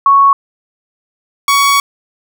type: tone pair in turn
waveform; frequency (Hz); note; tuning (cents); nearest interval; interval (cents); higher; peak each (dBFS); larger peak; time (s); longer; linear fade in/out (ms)
sine / sawtooth; 1108.7 / 1121.6; C#6 / C#6; 0 / +20; unison; 20; second; -4; neither; 0.06-0.33 / 1.48-1.8; second; 2
effects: none